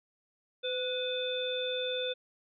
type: harmonic tone with a mistuned harmonic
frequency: 506 Hz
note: B4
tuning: 42 cents sharp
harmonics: 1 / 3 / 5 / 7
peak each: -33 / -43 / -43 / -35 dBFS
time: 0.63-2.14 s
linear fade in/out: 20 ms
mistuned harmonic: 3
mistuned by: -53 cents
effects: none